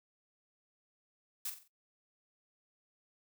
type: noise with echo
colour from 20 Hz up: blue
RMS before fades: -38 dBFS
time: 1.45-1.5 s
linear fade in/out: 5 ms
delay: 45 ms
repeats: 4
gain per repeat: -8 dB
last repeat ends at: 1.68 s
effects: noise-tail reverb RT60 0.1 s tail -17 dB re dry